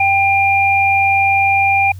sine tone pair together, 787.6 / 2400 Hz, G5 / D7, +8 / +37 cents, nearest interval octave + perfect fifth, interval 1929 cents, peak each -13 dBFS, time 0-1.92 s, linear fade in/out 5 ms, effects added 93 Hz sine -28 dBFS peak until 1.99 s + white hiss -50 dBFS RMS until 1.99 s

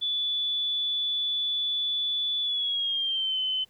sine tone with pitch glide, 3460 to 3047 Hz, A7 to G7, -30 to -50 cents, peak -25 dBFS, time 0.01-3.65 s, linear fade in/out 20 ms, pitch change -220 cents, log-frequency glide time 2.41-3.39 s, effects pink hiss -64 dBFS RMS until 3.69 s

